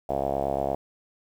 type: tone with low-pass filter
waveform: 5% pulse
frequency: 68.8 Hz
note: C#2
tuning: 12 cents flat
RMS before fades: -27 dBFS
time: 0.09-0.75 s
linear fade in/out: 5 ms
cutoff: 680 Hz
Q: 4.8
effects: 9-bit